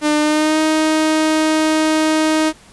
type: tone with pitch glide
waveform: sawtooth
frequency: 300.5 to 312.9 Hz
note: D4 to D#4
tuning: +40 to +10 cents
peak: -9 dBFS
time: 0.01-2.53 s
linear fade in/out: 50 ms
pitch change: +70 cents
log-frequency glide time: 0.19-0.59 s
effects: pink hiss -45 dBFS RMS until 2.72 s + resampled to 24000 Hz